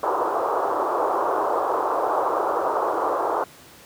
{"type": "band-pass noise", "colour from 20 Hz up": "white", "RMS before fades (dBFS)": -23, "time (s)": [0.03, 3.44], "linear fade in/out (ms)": 2, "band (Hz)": [340, 1200], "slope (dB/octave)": 48, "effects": ["pink hiss -47 dBFS RMS until 3.85 s", "high-pass 100 Hz 12 dB/octave"]}